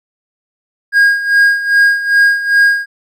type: tone with tremolo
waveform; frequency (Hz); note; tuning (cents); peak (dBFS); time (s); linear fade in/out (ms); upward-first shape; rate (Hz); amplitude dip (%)
triangle; 1630; G#6; -33; -3; 0.92-2.86; 50; sine; 2.5; 75
effects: none